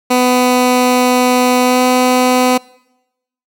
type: tone with pitch glide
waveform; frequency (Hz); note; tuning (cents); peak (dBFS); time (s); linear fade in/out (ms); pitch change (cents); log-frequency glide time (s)
15% pulse; 250.1 to 252.3; B3 to B3; +22 to +37; -3; 0.1-2.58; 10; +15; 1.62-1.81
effects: noise-tail reverb RT60 0.9 s tail -24 dB re dry